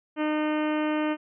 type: harmonic tone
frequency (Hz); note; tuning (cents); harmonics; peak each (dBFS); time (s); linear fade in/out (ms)
305.1; D#4; -34; 1 / 2 / 3 / 4 / 5 / 6 / 7 / 8 / 9 / 10; -25 / -31 / -35 / -37 / -39 / -41 / -42 / -43 / -44 / -45; 0.16-1.17; 50
effects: none